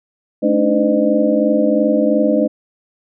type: tone cluster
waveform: sine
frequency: 216.4 / 286.6 / 309.5 / 509 / 607 Hz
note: A3 / D4 / D#4 / C5 / D#5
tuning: -29 / -42 / -9 / -48 / -43 cents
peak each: -18 dBFS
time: 0.42-2.48 s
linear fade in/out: 20 ms
effects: none